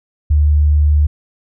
sine tone, 74.4 Hz, D2, 23 cents sharp, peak -8 dBFS, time 0.3-1.07 s, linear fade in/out 10 ms, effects none

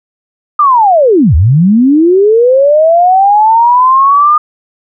sine linear two-way sweep, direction down then up, 1224 to 69.5 to 1224 Hz, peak -3 dBFS, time 0.59-4.38 s, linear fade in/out 5 ms, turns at 1.35 s, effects none

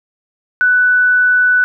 sine tone, 1490 Hz, F#6, 12 cents sharp, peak -8 dBFS, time 0.61-1.64 s, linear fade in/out 0 ms, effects none

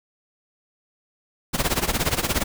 pink noise with tremolo, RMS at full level -20 dBFS, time 1.53-2.44 s, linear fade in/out 20 ms, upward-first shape sine, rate 17 Hz, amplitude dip 85%, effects none

